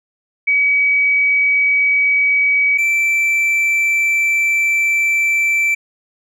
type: tone pair in turn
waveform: sine / triangle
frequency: 2272 / 2333 Hz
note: C#7 / D7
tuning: +42 / -12 cents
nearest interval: unison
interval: 46 cents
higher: second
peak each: -11 dBFS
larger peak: neither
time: 0.47-2.78 / 2.78-5.75 s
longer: second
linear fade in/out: 10 ms
effects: none